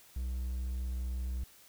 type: tone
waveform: triangle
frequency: 62.6 Hz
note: B1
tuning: 24 cents sharp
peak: -31 dBFS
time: 0.16-1.44 s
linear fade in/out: 5 ms
effects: white hiss -59 dBFS RMS until 1.68 s